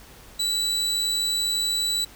35% pulse tone, 3951 Hz, B7, in tune, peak -20 dBFS, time 0.39-2.05 s, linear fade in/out 10 ms, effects added 50 Hz sine -52 dBFS peak until 2.15 s + pink hiss -48 dBFS RMS until 2.15 s

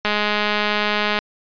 click train, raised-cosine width 0.3 ms, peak -4 dBFS, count 239, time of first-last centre 0.05-1.189 s, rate 209 Hz, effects resampled to 11025 Hz

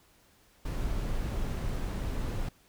brown noise, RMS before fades -32 dBFS, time 0.65-2.49 s, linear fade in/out 5 ms, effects pink hiss -63 dBFS RMS until 2.68 s

